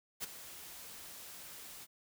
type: noise with ADSR envelope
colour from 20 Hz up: white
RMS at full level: -37 dBFS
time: 0.2-1.87 s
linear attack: 35 ms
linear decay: 15 ms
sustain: -13 dB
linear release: 40 ms
effects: none